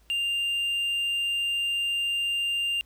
triangle tone, 2794 Hz, F7, in tune, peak -23 dBFS, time 0.1-2.81 s, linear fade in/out 0 ms, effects added 55 Hz sine -57 dBFS peak until 2.85 s + pink hiss -64 dBFS RMS until 2.85 s

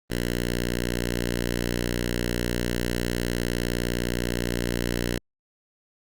5% pulse tone with notch filter, 59.7 Hz, A#1, 42 cents sharp, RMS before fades -27 dBFS, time 0.1-5.18 s, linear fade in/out 5 ms, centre 770 Hz, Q 0.94, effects Opus 32 kbps

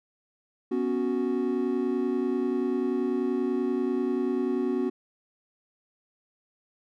triangle chord, B suspended second, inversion none, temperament equal, 246.9 / 277.2 / 370 Hz, B3 / C#4 / F#4, 0 / 0 / 0 cents, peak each -27 / -28 / -26 dBFS, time 0.71-4.9 s, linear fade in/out 10 ms, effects none

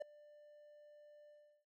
triangle tone with ADSR envelope, 593 Hz, D5, 17 cents sharp, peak -35 dBFS, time 0-1.65 s, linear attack 19 ms, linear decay 4 ms, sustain -22 dB, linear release 360 ms, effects none

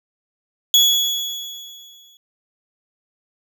35% pulse tone with exponential decay, 3373 Hz, G#7, 26 cents sharp, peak -7 dBFS, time 0.74-2.17 s, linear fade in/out 1 ms, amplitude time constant 310 ms, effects none

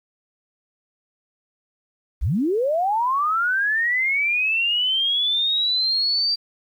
sine linear sweep, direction up, 37.03 to 4699 Hz, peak -18 dBFS, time 2.21-6.36 s, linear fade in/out 20 ms, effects 9-bit

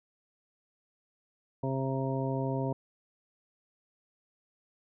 harmonic tone, 133.6 Hz, C3, 36 cents sharp, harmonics 1 / 2 / 3 / 4 / 5 / 7, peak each -32 / -35 / -37 / -38 / -39 / -40 dBFS, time 1.63-2.73 s, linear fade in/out 5 ms, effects none

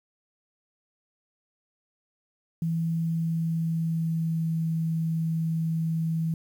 sine tone with pitch glide, 164.81 to 162.63 Hz, E3 to E3, 0 to -23 cents, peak -24 dBFS, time 2.62-6.34 s, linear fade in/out 2 ms, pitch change -23 cents, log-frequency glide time 2.91-4.71 s, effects 9-bit

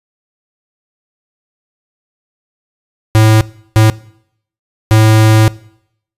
square tone bursts at uneven times, 109.5 Hz, A2, 8 cents flat, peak -5 dBFS, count 3, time 3.15-3.41 / 3.76-3.9 / 4.91-5.48 s, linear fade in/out 0 ms, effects noise-tail reverb RT60 0.7 s tail -21 dB re dry + resampled to 32000 Hz

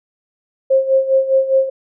sine tone with tremolo, 533 Hz, C5, 32 cents sharp, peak -8 dBFS, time 0.7-1.7 s, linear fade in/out 10 ms, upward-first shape sine, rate 4.9 Hz, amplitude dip 75%, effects none

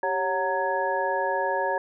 sine tone cluster, 390.3 / 553 / 740 / 923 / 1676 Hz, G4 / C#5 / F#5 / A#5 / G#6, -8 / -4 / 0 / -17 / +15 cents, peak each -32 / -28 / -32 / -27 / -31 dBFS, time 0.03-1.78 s, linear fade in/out 2 ms, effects none

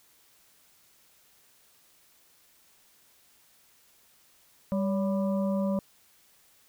harmonic tone with a mistuned harmonic, 197.7 Hz, G3, 15 cents sharp, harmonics 1 / 3 / 5 / 6, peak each -26 / -31 / -41 / -47 dBFS, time 4.72-5.79 s, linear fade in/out 0 ms, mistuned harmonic 3, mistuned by -71 cents, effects white hiss -62 dBFS RMS until 6.68 s

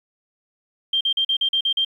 sine tone bursts, 3171 Hz, G7, 19 cents sharp, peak -17 dBFS, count 8, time 0.93-1.848 s, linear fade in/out 5 ms, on 78 ms, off 42 ms, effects 9-bit

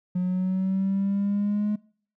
triangle linear sweep, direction up, 180 to 210.6 Hz, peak -19 dBFS, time 0.15-1.76 s, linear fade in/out 10 ms, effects noise-tail reverb RT60 0.5 s tail -25 dB re dry + tanh soft clip ceiling -18 dBFS

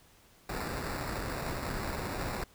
pink noise with sample-and-hold, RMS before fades -36 dBFS, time 0.49-2.44 s, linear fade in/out 5 ms, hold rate 3150 Hz, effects pink hiss -61 dBFS RMS until 2.54 s

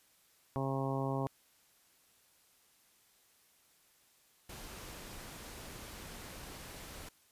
harmonic tone, 135.1 Hz, C#3, 44 cents flat, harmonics 1 / 2 / 3 / 4 / 5 / 6 / 7 / 8, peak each -36 / -39 / -41 / -42 / -43 / -44 / -44 / -45 dBFS, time 0.56-1.27 s, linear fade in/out 0 ms
pink noise, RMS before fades -48 dBFS, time 4.49-7.09 s, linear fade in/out 5 ms
effects white hiss -68 dBFS RMS until 7.31 s + resampled to 32000 Hz

